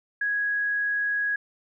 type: tone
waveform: sine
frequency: 1661.2 Hz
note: G#6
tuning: in tune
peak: -23 dBFS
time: 0.21-1.36 s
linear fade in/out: 5 ms
effects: none